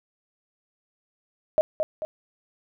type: tone with echo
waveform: sine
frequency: 622.3 Hz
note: D#5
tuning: in tune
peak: -15 dBFS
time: 1.58-1.61 s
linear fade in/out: 0 ms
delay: 220 ms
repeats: 2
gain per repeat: -6 dB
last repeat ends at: 2.05 s
effects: none